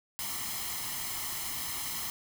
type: noise with comb filter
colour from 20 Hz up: white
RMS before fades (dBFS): -36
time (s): 0.19-2.1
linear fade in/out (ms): 0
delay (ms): 0.97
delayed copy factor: +0.65
effects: none